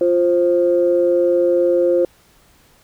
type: tone pair together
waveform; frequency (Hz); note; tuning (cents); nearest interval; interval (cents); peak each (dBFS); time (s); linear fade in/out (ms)
sine; 349.2 / 526.5; F4 / C5; 0 / +11; perfect fifth; 711; -15 / -14; 0.01-2.05; 2
effects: tanh soft clip ceiling -4 dBFS + pink hiss -53 dBFS RMS until 2.83 s